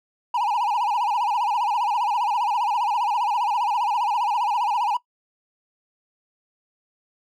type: tone with vibrato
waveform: triangle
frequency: 893 Hz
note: A5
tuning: 25 cents sharp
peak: -18 dBFS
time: 0.34-4.97 s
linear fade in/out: 5 ms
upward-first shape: sine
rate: 15 Hz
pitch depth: 180 cents each way
effects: noise-tail reverb RT60 0.1 s tail -19 dB re dry